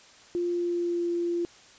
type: tone with pitch glide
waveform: sine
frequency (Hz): 349.2 to 344.6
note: F4 to F4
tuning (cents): 0 to -23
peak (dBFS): -25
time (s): 0.35-1.45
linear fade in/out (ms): 0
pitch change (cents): -23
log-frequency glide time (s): 0.49-1.09
effects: white hiss -53 dBFS RMS until 1.78 s + resampled to 16000 Hz